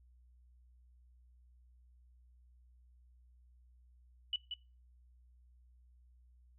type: tone with echo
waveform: sine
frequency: 2960 Hz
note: F#7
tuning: in tune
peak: -32 dBFS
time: 4.33-4.36 s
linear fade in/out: 2 ms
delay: 180 ms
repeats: 1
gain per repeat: -6 dB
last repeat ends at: 4.54 s
effects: noise-tail reverb RT60 0.3 s tail -22 dB re dry + added 61 Hz sine -61 dBFS peak until 6.58 s